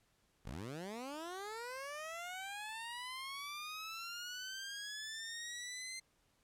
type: linear sweep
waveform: 15% pulse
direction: up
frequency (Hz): 41.2 to 2087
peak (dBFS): -37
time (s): 0.45-6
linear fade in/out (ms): 10
effects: pink hiss -75 dBFS RMS until 6.43 s + low-pass 12000 Hz 12 dB/octave